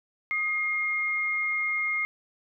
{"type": "tone pair together", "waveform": "sine", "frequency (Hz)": [1244.5, 2133], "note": ["D#6", "C7"], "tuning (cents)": [0, 33], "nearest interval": "major sixth", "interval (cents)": 933, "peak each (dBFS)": [-36, -25], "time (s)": [0.31, 2.05], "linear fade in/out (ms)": 0, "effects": []}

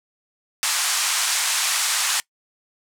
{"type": "band-pass noise", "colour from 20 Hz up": "white", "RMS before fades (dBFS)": -22, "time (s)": [0.63, 2.2], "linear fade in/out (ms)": 0, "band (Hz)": [850, 9600], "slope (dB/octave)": 24, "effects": ["noise-tail reverb RT60 0.1 s tail -23 dB re dry"]}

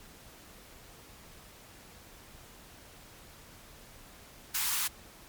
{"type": "high-pass noise", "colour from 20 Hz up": "white", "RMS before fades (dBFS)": -31, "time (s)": [4.54, 4.88], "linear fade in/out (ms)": 10, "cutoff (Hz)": 800, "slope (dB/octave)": 96, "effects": ["pink hiss -53 dBFS RMS until 5.28 s", "MP3 96 kbps"]}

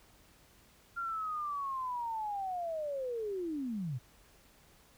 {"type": "linear sweep", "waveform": "sine", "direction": "down", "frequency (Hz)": [1396.9, 113.6], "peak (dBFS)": -34, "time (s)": [0.96, 3.99], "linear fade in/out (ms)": 20, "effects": ["added 50 Hz sine -69 dBFS peak until 4.97 s", "pink hiss -63 dBFS RMS until 4.97 s"]}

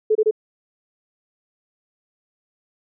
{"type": "tone bursts", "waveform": "sine", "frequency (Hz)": 432.5, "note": "A4", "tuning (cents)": -30, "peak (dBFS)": -13, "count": 3, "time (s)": [0.1, 0.311], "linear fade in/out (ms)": 10, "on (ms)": 53, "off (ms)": 26, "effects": []}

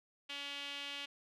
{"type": "tone with band-pass filter", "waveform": "sawtooth", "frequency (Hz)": 283.2, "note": "C#4", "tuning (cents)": 37, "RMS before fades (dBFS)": -44, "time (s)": [0.29, 1.06], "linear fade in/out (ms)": 10, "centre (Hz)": 3000, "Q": 3.5, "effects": []}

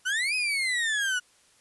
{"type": "exponential two-way sweep", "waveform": "35% pulse", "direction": "up then down", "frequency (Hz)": [1447, 2548, 1447], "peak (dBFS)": -23, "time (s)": [0.05, 1.2], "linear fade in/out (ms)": 20, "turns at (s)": 0.35, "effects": ["white hiss -61 dBFS RMS until 1.6 s", "resampled to 24000 Hz"]}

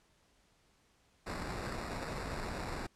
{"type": "noise with sample-and-hold", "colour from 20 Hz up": "pink", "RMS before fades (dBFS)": -40, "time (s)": [1.26, 2.87], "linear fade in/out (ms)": 10, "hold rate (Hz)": 3150, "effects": ["pink hiss -70 dBFS RMS until 2.95 s", "low-pass 9000 Hz 12 dB/octave"]}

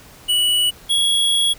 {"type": "tone pair in turn", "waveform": "square", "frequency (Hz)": [2944, 3333], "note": ["F#7", "G#7"], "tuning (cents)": [-9, 5], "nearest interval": "major second", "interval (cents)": 214, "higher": "second", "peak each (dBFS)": -15, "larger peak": "neither", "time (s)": [[0.28, 0.71], [0.89, 1.54]], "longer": "second", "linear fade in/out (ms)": 20, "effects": ["pink hiss -44 dBFS RMS until 1.58 s"]}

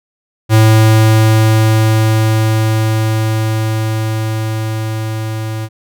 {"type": "tone with level ramp", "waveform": "square", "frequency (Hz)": 110, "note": "A2", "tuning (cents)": 0, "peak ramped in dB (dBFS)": [-5, -19], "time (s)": [0.49, 5.69], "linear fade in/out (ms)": 50, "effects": []}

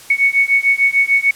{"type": "beating tone pair", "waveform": "sine", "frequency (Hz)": [2217, 2223.7], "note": ["C#7", "C#7"], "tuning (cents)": [0, 5], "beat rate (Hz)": 6.7, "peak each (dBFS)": -14, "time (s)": [0.1, 1.31], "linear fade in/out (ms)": 5, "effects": ["white hiss -39 dBFS RMS until 1.35 s", "low-pass 12000 Hz 12 dB/octave"]}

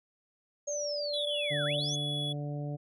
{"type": "tone", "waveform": "sine", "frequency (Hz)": 584, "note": "D5", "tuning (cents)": -10, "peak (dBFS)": -33, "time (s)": [0.67, 1.8], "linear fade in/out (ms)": 10}
{"type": "linear two-way sweep", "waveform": "sine", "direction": "down then up", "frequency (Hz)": [6600, 1318.5, 6600], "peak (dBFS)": -35, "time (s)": [0.67, 1.96], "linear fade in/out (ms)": 10, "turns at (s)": 1.65}
{"type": "tone with pitch glide", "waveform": "triangle", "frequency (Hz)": [3411, 3389], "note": ["G#7", "G#7"], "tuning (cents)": [46, 34], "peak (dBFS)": -32, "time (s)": [1.13, 2.33], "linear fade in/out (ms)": 10, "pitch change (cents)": -12, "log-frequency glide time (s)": [1.62, 2.22]}
{"type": "harmonic tone", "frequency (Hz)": 145.9, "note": "D3", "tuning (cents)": -11, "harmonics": [1, 2, 3, 4, 5], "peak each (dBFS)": [-34, -42, -47, -44, -49], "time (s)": [1.5, 2.77], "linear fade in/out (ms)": 20}
{"effects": []}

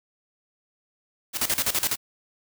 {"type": "noise with tremolo", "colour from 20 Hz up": "white", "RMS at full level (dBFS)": -23, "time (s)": [1.33, 1.97], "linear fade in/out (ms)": 50, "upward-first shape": "square", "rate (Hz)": 12, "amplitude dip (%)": 80, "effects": []}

